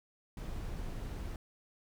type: noise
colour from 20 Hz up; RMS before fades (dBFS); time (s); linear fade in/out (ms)
brown; -40; 0.37-1.36; 2
effects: none